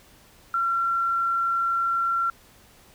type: tone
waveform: sine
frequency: 1364 Hz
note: F6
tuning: 41 cents flat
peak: -21 dBFS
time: 0.54-2.3 s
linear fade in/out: 2 ms
effects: pink hiss -54 dBFS RMS until 2.94 s